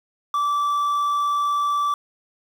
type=tone with quantisation; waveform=triangle; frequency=1162 Hz; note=D6; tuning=19 cents flat; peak=-17 dBFS; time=0.34-1.94 s; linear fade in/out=2 ms; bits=7; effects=none